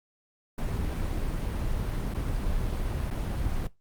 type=noise with dropouts; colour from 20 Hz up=brown; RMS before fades=-29 dBFS; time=0.58-3.67 s; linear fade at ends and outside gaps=2 ms; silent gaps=2.139-2.146 / 3.102-3.11 s; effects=noise-tail reverb RT60 0.2 s tail -20 dB re dry + Opus 32 kbps